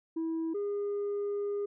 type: tone pair in turn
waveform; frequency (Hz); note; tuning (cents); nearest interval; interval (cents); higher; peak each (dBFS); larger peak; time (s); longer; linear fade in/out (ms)
sine; 325.7 / 407.4; E4 / G#4; -21 / -33; major third; 388; second; -28; neither; 0.16-0.54 / 0.54-1.66; second; 10
effects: tanh soft clip ceiling -29 dBFS